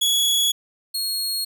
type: tone pair in turn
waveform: sawtooth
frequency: 3367 / 4299 Hz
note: G#7 / C8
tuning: +23 / +46 cents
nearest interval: major third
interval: 423 cents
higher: second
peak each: -14 / -20 dBFS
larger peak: first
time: 0.01-0.52 / 0.94-1.45 s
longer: neither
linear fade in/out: 10 ms
effects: none